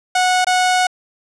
sawtooth tone with dropouts, 734 Hz, F#5, 14 cents flat, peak -9 dBFS, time 0.15-0.87 s, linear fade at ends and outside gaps 5 ms, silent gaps 0.446-0.468 s, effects resampled to 22050 Hz + 8-bit

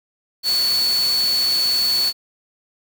sine tone in noise, 4435 Hz, C#8, in tune, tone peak -16 dBFS, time 0.43-2.13 s, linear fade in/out 50 ms, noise white, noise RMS -28 dBFS, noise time 0.43-2.13 s, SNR +9 dB, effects none

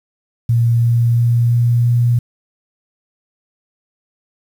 sine tone with pitch steps, 117.3 / 117.98 / 118.66 / 119.35 / 120.04 Hz, A#2 / A#2 / A#2 / A#2 / B2, +11 / +21 / +31 / +41 / -49 cents, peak -10 dBFS, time 0.49-2.19 s, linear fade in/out 5 ms, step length 340 ms, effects 7-bit

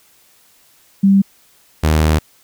sine / sawtooth tone pair in turn, 196 / 77.78 Hz, G3 / D#2, 0 / 0 cents, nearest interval octave + major third, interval 1600 cents, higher first, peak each -7 dBFS, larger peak neither, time 1.03-1.22 / 1.83-2.19 s, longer second, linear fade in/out 10 ms, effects white hiss -52 dBFS RMS until 2.43 s

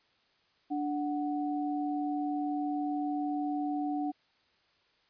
sine tone pair together, 293.7 / 740.1 Hz, D4 / F#5, 0 / 0 cents, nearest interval octave + major third, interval 1600 cents, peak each -31 / -35 dBFS, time 0.7-4.12 s, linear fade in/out 20 ms, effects white hiss -69 dBFS RMS until 5.09 s + resampled to 11025 Hz

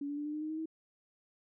sine tone with pitch steps, 284.4 / 289.2 / 294.1 / 299.1 / 304.1 / 309.2 / 314.5 / 319.8 Hz, C#4 / D4 / D4 / D4 / D#4 / D#4 / D#4 / D#4, +45 / -27 / +3 / +32 / -40 / -11 / +19 / +48 cents, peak -35 dBFS, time 0.01-0.658 s, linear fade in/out 5 ms, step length 81 ms, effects none

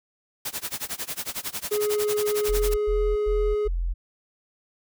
white noise with tremolo, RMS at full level -29 dBFS, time 0.45-2.74 s, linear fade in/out 5 ms, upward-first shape sine, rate 11 Hz, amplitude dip 95%
triangle tone, 419.3 Hz, G#4, 17 cents sharp, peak -20 dBFS, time 1.71-3.68 s, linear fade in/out 10 ms
sine tone bursts, 43 Hz, F1, 26 cents flat, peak -23 dBFS, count 4, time 2.48-3.94 s, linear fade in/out 20 ms, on 290 ms, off 100 ms
effects none

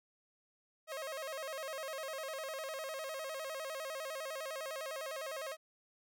sawtooth tone with vibrato, 585 Hz, D5, 7 cents flat, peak -36 dBFS, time 0.87-5.57 s, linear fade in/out 50 ms, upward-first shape square, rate 9.9 Hz, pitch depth 140 cents each way, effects none

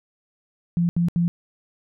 sine tone bursts, 171.7 Hz, F3, 29 cents flat, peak -17 dBFS, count 3, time 0.77-1.28 s, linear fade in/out 0 ms, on 120 ms, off 75 ms, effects none

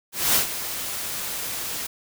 white noise with ADSR envelope, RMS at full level -18 dBFS, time 0.12-1.87 s, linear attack 230 ms, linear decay 110 ms, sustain -12 dB, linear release 9 ms, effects none

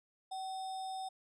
sine tone with sample-and-hold, 760 Hz, F#5, 46 cents sharp, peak -38 dBFS, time 0.31-1.09 s, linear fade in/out 10 ms, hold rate 4410 Hz, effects resampled to 22050 Hz

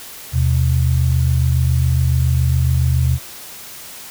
sine tone pair together, 79.8 / 127 Hz, D#2 / B2, +44 / +49 cents, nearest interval minor sixth, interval 805 cents, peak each -15 dBFS, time 0.32-3.19 s, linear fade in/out 50 ms, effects white hiss -35 dBFS RMS until 4.1 s

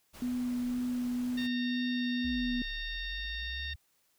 pink noise, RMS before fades -50 dBFS, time 0.13-1.48 s, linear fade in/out 20 ms
sine tone with vibrato, 246.9 Hz, B3, in tune, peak -30 dBFS, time 0.22-2.62 s, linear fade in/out 2 ms, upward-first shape sine, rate 2 Hz, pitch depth 9 cents each way
harmonic tone, 917 Hz, A#5, 29 cents flat, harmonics 2 / 3 / 4 / 5 / 6, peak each -40 / -46 / -40 / -50 / -53 dBFS, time 1.37-3.74 s, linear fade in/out 10 ms
sine exponential two-way sweep, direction down then up, 75.5 to 31.67 to 75.5 Hz, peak -39 dBFS, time 2.24-3.76 s, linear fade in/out 10 ms, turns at 2.55 s
effects white hiss -72 dBFS RMS until 4.18 s

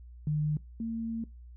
sine tone pair in turn, 151.1 / 227.3 Hz, D3 / A#3, +50 / -43 cents, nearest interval perfect fifth, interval 707 cents, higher second, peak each -26 / -31 dBFS, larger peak first, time 0.27-0.57 / 0.8-1.24 s, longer second, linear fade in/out 2 ms, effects noise-tail reverb RT60 0.2 s tail -22 dB re dry + added 60 Hz sine -46 dBFS peak until 1.56 s

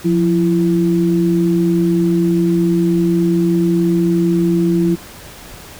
sine tone pair together, 175.78 / 335.4 Hz, F3 / E4, +12 / +30 cents, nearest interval major seventh, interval 1118 cents, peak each -14 dBFS, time 0.04-4.96 s, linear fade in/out 20 ms, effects pink hiss -36 dBFS RMS until 5.79 s

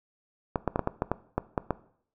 clicks, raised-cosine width 1 ms, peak -11 dBFS, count 10, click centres 0.558 / 0.677 / 0.759 / 0.793 / 0.874 / 1.021 / 1.116 / 1.38 / 1.578 / 1.707 s, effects noise-tail reverb RT60 0.6 s tail -18 dB re dry

